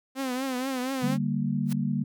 sawtooth tone with vibrato, 259.4 Hz, C4, 15 cents flat, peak -24 dBFS, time 0.15-1.18 s, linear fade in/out 50 ms, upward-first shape triangle, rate 4.2 Hz, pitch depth 96 cents each way
sine chord, G minor, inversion second, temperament equal, 146.83 / 196 / 233.1 Hz, D3 / G3 / Bb3, 0 / 0 / 0 cents, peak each -29 dBFS, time 1.02-2.04 s, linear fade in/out 10 ms
white noise with exponential growth, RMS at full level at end -34 dBFS, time 1.65-1.73 s, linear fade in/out 5 ms, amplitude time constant 17 ms
effects none

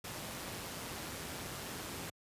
pink noise with amplitude modulation, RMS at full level -41 dBFS, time 0.04-2.1 s, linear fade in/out 5 ms, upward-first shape sine, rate 175 Hz, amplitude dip 35%, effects high-pass 80 Hz 12 dB/octave + resampled to 32000 Hz

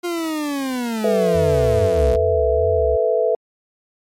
40% pulse linear sweep, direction down, 354.2 to 53.4 Hz, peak -20 dBFS, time 0.03-2.17 s, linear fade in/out 20 ms
sine chord, A suspended second, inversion none, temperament equal, 440 / 493.9 / 659.3 Hz, A4 / B4 / E5, 0 / 0 / 0 cents, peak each -19 dBFS, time 1.04-3.35 s, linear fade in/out 2 ms
sine tone with vibrato, 78.3 Hz, D#2, 11 cents sharp, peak -22 dBFS, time 1.34-2.97 s, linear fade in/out 20 ms, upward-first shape sine, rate 2.4 Hz, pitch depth 240 cents each way
effects MP3 64 kbps

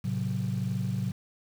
sine chord, F# diminished, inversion first, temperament just, 111 / 133.2 / 185 Hz, A2 / C3 / F#3, +16 / +31 / 0 cents, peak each -31 dBFS, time 0.04-1.12 s, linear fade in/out 10 ms, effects tanh soft clip ceiling -20 dBFS + 8-bit

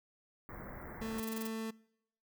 pink band-stop noise, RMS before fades -47 dBFS, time 0.49-1.2 s, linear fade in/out 0 ms, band 2100 to 16000 Hz, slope 96 dB/octave
30% pulse tone, 222.5 Hz, A3, 20 cents sharp, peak -35 dBFS, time 1.01-1.71 s, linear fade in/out 10 ms
blue noise bursts, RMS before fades -43 dBFS, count 7, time 1.18-1.472 s, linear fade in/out 5 ms, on 22 ms, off 23 ms
effects noise-tail reverb RT60 0.8 s tail -24 dB re dry

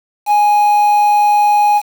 triangle tone with quantisation, 830.6 Hz, G#5, in tune, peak -6 dBFS, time 0.26-1.82 s, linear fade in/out 50 ms, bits 5, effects none

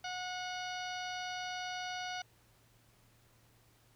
harmonic tone with a mistuned harmonic, 730 Hz, F#5, 24 cents flat, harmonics 1 / 2 / 3 / 4 / 5 / 6 / 7 / 8, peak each -41 / -44 / -48 / -47 / -51 / -52 / -53 / -52 dBFS, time 0.04-2.22 s, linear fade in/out 5 ms, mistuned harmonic 7, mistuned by -91 cents, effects added 115 Hz sine -68 dBFS peak until 3.95 s + pink hiss -68 dBFS RMS until 3.95 s

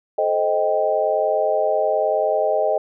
sine chord, A half-diminished seventh, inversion none, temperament equal with one note detuned, 433.2 / 523.3 / 622.3 / 784 Hz, A4 / C5 / Eb5 / G5, -27 / 0 / 0 / 0 cents, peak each -24 / -24 / -19 / -24 dBFS, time 0.18-2.78 s, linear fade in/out 5 ms, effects none

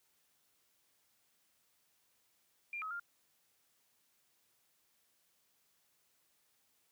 sine tone with pitch steps, 2392 / 1275 / 1399 Hz, D7 / D#6 / F6, +31 / +42 / +3 cents, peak -39 dBFS, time 2.73-2.997 s, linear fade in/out 2 ms, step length 89 ms, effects white hiss -75 dBFS RMS until 6.91 s + high-pass 60 Hz 12 dB/octave

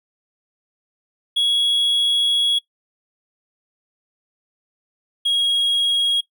triangle tone pair in turn, 3338 / 3294 Hz, G#7 / G#7, +8 / -15 cents, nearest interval unison, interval 23 cents, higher first, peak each -14 / -14 dBFS, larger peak neither, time 1.36-2.59 / 5.25-6.21 s, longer first, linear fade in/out 10 ms, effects noise-tail reverb RT60 0.1 s tail -19 dB re dry

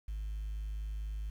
sine tone, 52.2 Hz, G#1, 10 cents sharp, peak -34 dBFS, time 0.08-1.3 s, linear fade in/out 5 ms, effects tanh soft clip ceiling -32 dBFS + 10-bit

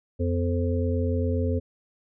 harmonic tone with a mistuned harmonic, 87.31 Hz, F2, in tune, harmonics 1 / 3 / 5 / 6, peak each -24 / -29 / -31 / -32 dBFS, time 0.19-1.6 s, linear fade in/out 20 ms, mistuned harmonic 3, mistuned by -68 cents, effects none

